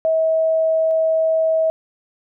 sine tone pair in turn, 643 / 643 Hz, E5 / E5, -43 / -43 cents, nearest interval unison, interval 0 cents, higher neither, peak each -14 dBFS, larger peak neither, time 0.05-0.91 / 0.91-1.7 s, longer first, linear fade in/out 0 ms, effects none

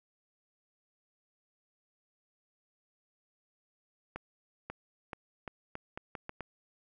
accelerating click train, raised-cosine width 0.5 ms, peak -24 dBFS, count 9, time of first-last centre 4.16-6.407 s, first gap 540 ms, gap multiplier 0.8, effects none

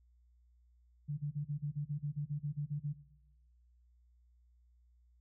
sine tone bursts, 146.1 Hz, D3, 9 cents flat, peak -34 dBFS, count 14, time 1.08-2.935 s, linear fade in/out 20 ms, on 100 ms, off 35 ms, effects noise-tail reverb RT60 1.0 s tail -17 dB re dry + added 60 Hz sine -64 dBFS peak until 5.2 s

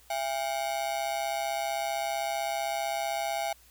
45% pulse ring-modulated tone, 740 Hz, F#5, in tune, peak -26 dBFS, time 0.1-3.53 s, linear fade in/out 5 ms, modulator 67.8 Hz, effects added 60 Hz sine -61 dBFS peak until 3.7 s + white hiss -59 dBFS RMS until 3.7 s

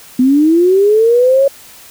sine linear sweep, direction up, 246.9 to 559 Hz, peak -6 dBFS, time 0.19-1.48 s, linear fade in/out 5 ms, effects white hiss -38 dBFS RMS until 1.9 s

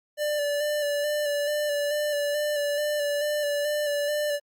square tone with vibrato, 587.3 Hz, D5, in tune, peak -25 dBFS, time 0.17-4.4 s, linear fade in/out 50 ms, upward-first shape square, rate 2.3 Hz, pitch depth 22 cents each way, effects Opus 48 kbps

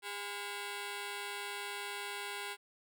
10% pulse ring-modulated tone, 610 Hz, D#5, 34 cents flat, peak -28 dBFS, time 0.02-2.57 s, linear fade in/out 50 ms, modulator 205 Hz, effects none

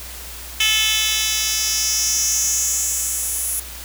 10% pulse tone with high-pass filter sweep, 434.6 Hz, A4, 21 cents flat, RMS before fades -20 dBFS, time 0.6-3.6 s, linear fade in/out 5 ms, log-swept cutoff 3100 to 10000 Hz, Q 3.2, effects added 60 Hz sine -37 dBFS peak until 3.84 s + white hiss -35 dBFS RMS until 3.84 s

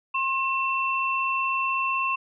sine tone pair together, 1066.7 / 2688 Hz, C6 / E7, +33 / +33 cents, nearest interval octave + major third, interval 1600 cents, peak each -25 / -26 dBFS, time 0.14-2.16 s, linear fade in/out 10 ms, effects none

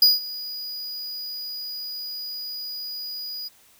square tone with ADSR envelope, 4913 Hz, D#8, 23 cents flat, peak -11 dBFS, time 0.02-3.49 s, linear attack 3 ms, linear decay 170 ms, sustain -20 dB, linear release 20 ms, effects white hiss -56 dBFS RMS until 3.79 s

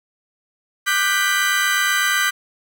35% pulse chord, G major seventh, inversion second, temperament equal with one note detuned, 1190.4 / 1480 / 1568 / 1975.5 Hz, D6 / F#6 / G6 / B6, +23 / 0 / 0 / 0 cents, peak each -22 / -22 / -19 / -20 dBFS, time 0.86-2.31 s, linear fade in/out 20 ms, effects none

